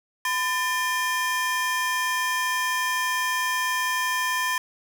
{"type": "ring-modulated tone", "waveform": "35% pulse", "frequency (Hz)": 1396.9, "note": "F6", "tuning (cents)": 0, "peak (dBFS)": -18, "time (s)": [0.25, 4.58], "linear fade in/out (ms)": 2, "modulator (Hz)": 384, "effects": ["9-bit"]}